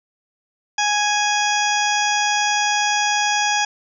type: harmonic tone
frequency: 830.6 Hz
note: G#5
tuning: in tune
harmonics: 1 / 2 / 3 / 4 / 6 / 7 / 8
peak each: -20 / -23 / -25 / -26 / -28 / -28 / -29 dBFS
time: 0.78-3.65 s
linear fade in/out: 5 ms
effects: none